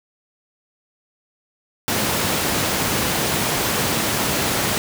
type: high-pass noise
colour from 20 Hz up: pink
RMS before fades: -21 dBFS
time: 1.88-4.78 s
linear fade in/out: 0 ms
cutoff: 110 Hz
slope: 12 dB/octave
effects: none